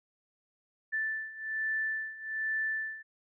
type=beating tone pair; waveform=sine; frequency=1760 / 1761.2 Hz; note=A6 / A6; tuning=0 / +1 cents; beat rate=1.2 Hz; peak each=-36 / -33 dBFS; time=0.92-3.03 s; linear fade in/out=20 ms; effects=none